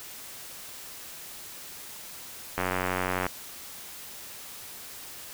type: click train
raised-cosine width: 0.5 ms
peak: -12 dBFS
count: 64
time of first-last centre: 2.58-3.266 s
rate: 91.9 Hz
effects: white hiss -43 dBFS RMS until 5.33 s